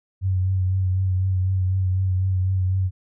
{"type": "tone with vibrato", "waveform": "sine", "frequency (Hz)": 93.6, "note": "F#2", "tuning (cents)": 20, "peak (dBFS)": -18, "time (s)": [0.21, 2.91], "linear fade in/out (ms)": 50, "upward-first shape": "triangle", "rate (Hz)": 4, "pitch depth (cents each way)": 36, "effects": []}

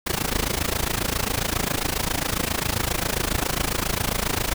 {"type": "noise with amplitude modulation", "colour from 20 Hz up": "pink", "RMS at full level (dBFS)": -21, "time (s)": [0.06, 4.54], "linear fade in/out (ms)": 10, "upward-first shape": "sine", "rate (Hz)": 27.4, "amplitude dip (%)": 90, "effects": []}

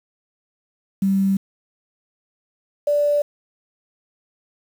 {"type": "tone pair in turn", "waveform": "sine", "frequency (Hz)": [194.5, 584.1], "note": ["G3", "D5"], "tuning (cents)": [-13, -10], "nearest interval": "octave + perfect fifth", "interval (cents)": 1903, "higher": "second", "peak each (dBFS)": -15, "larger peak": "neither", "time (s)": [[1.02, 1.37], [2.87, 3.22]], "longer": "neither", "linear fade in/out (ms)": 5, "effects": ["7-bit"]}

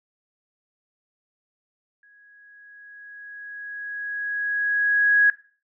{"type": "tone with exponential growth", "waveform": "sine", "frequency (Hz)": 1661.2, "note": "G#6", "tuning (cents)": 0, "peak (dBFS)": -12, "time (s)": [2.03, 5.3], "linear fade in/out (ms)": 2, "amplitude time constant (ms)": 710, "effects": ["noise-tail reverb RT60 0.4 s tail -18 dB re dry"]}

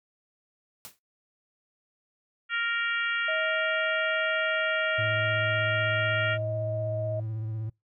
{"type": "noise with exponential decay", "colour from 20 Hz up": "white", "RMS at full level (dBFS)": -39, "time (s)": [0.85, 0.99], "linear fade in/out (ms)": 0, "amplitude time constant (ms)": 29}
{"type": "harmonic tone", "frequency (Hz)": 466.2, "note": "A#4", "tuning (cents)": 0, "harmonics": [3, 4, 5, 6, 7], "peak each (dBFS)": [-29, -31, -35, -35, -40], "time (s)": [2.49, 6.38], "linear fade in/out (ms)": 50}
{"type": "tone with pitch glide", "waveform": "sine", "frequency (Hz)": [635, 629.9], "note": ["D#5", "D#5"], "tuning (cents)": [35, 21], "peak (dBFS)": -30, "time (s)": [3.28, 7.2], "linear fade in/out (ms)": 5, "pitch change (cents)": -14, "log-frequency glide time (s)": [4.31, 5.52]}
{"type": "tone with vibrato", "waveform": "triangle", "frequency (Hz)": 110, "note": "A2", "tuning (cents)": 0, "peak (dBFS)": -28, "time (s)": [4.98, 7.7], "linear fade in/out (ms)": 10, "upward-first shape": "triangle", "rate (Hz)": 16, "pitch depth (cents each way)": 42}
{"effects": ["noise-tail reverb RT60 0.2 s tail -26 dB re dry"]}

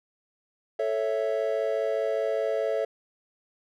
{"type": "chord", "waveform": "triangle", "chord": "A major", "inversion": "none", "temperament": "equal", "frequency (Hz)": [440, 554.4, 659.3], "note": ["A4", "C#5", "E5"], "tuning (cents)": [0, 0, 0], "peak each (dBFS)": -27, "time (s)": [0.79, 2.85], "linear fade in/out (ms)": 5, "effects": []}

